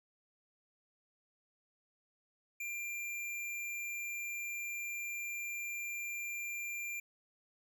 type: tone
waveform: square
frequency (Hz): 2380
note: D7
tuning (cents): +22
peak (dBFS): -39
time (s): 2.6-7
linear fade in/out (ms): 5
effects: none